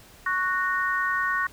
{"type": "chord", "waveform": "sine", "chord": "F# major", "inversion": "second", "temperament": "just", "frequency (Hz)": [1110, 1480, 1850], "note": ["C#6", "F#6", "A#6"], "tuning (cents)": [2, 0, -14], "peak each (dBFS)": -27, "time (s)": [0.26, 1.47], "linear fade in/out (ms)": 5, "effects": ["pink hiss -51 dBFS RMS until 1.52 s"]}